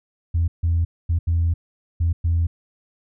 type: tone bursts at uneven times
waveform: sine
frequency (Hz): 83.9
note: E2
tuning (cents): +31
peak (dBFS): -15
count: 6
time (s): 0.34-0.48 / 0.63-0.85 / 1.09-1.19 / 1.27-1.54 / 2-2.13 / 2.24-2.47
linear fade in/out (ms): 10
effects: tanh soft clip ceiling -13 dBFS